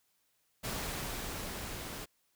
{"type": "noise with level ramp", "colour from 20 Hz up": "pink", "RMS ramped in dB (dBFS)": [-37, -43], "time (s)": [0.63, 2.06], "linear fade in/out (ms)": 20, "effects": ["white hiss -75 dBFS RMS until 2.35 s"]}